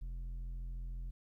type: tone with low-pass filter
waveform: square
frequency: 43 Hz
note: F1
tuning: 26 cents flat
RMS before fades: -42 dBFS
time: 0.01-1.11 s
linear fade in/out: 10 ms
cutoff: 110 Hz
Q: 0.67
effects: 13-bit